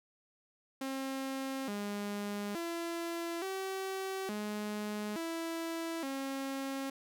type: tone with pitch steps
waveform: sawtooth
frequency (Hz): 267.9 / 204.5 / 337.7 / 383.1 / 209.8 / 330.4 / 271.1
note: C4 / G#3 / E4 / G4 / G#3 / E4 / C#4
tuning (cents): +41 / -26 / +42 / -40 / +18 / +4 / -38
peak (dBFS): -32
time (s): 0.81-6.9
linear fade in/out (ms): 5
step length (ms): 870
effects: none